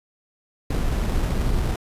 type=noise with sample-and-hold; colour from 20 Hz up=brown; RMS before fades=-22 dBFS; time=0.7-1.76 s; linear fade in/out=5 ms; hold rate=4410 Hz; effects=resampled to 32000 Hz